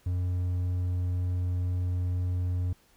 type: tone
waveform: triangle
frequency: 89.8 Hz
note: F2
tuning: 49 cents sharp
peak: -24 dBFS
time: 0.06-2.73 s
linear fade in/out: 5 ms
effects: pink hiss -63 dBFS RMS until 2.96 s